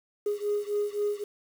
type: beating tone pair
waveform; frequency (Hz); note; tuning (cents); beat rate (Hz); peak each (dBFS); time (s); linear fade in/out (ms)
sine; 411.8 / 415.6; G#4 / G#4; -15 / +1; 3.8; -28 / -29; 0.26-1.24; 5
effects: tanh soft clip ceiling -21 dBFS + 8-bit